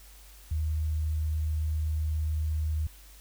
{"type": "tone", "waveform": "sine", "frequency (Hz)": 77.6, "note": "D#2", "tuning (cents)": -4, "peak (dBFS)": -26, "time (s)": [0.51, 2.87], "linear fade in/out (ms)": 5, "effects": ["added 50 Hz sine -50 dBFS peak until 3.2 s", "white hiss -55 dBFS RMS until 3.2 s"]}